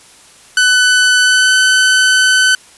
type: tone with pitch glide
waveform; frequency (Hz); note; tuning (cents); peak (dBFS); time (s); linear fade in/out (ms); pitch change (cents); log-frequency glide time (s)
sawtooth; 1499 to 1514.7; F#6 to F#6; +22 to +40; -4; 0.57-2.55; 2; +18; 1.19-1.54
effects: white hiss -42 dBFS RMS until 2.77 s + resampled to 24000 Hz